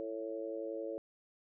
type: harmonic tone with a mistuned harmonic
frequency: 111.1 Hz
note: A2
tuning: 17 cents sharp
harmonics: 3 / 4 / 5 / 6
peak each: -43 / -42 / -41 / -54 dBFS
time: 0-0.98 s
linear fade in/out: 0 ms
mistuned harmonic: 6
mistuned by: -18 cents
effects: none